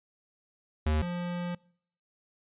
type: tone pair in turn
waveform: square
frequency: 77 / 175.58 Hz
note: D#2 / F3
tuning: -17 / +10 cents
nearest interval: octave + major second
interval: 1427 cents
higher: second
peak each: -25 / -32 dBFS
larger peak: first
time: 0.86-1.02 / 1.02-1.55 s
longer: second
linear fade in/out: 5 ms
effects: noise-tail reverb RT60 0.6 s tail -25 dB re dry + resampled to 8000 Hz